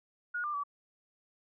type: tone with pitch steps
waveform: sine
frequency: 1443 / 1193 / 1147 Hz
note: F#6 / D6 / D6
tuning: -44 / +27 / -41 cents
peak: -32 dBFS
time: 0.34-0.637 s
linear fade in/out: 10 ms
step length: 99 ms
effects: none